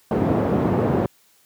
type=band-pass noise; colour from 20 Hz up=pink; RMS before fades=-20 dBFS; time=0.11-1.06 s; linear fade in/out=2 ms; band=130 to 600 Hz; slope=12 dB/octave; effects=white hiss -58 dBFS RMS until 1.45 s + high-pass 60 Hz 12 dB/octave